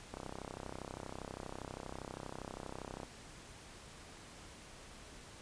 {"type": "click train", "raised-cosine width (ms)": 1, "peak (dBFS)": -29, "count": 95, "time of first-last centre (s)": [0.14, 3.032], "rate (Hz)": 32.5, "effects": ["pink hiss -54 dBFS RMS until 5.41 s", "resampled to 22050 Hz"]}